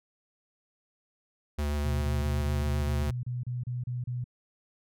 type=tone with vibrato; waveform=square; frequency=73.42 Hz; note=D2; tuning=in tune; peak=-28 dBFS; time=1.58-3.11 s; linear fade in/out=10 ms; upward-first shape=sine; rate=7.7 Hz; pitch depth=18 cents each way
type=tone bursts; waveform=sine; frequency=123.2 Hz; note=B2; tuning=4 cents flat; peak=-30 dBFS; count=12; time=1.85-4.242 s; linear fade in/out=5 ms; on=170 ms; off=32 ms
effects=none